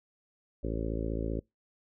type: harmonic tone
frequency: 55.3 Hz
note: A1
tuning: 9 cents sharp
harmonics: 1 / 2 / 3 / 4 / 5 / 6 / 7 / 8 / 9 / 10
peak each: -34 / -39 / -42 / -42 / -39 / -41 / -41 / -43 / -44 / -44 dBFS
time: 0.63-1.4 s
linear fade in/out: 10 ms
effects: noise-tail reverb RT60 0.2 s tail -26 dB re dry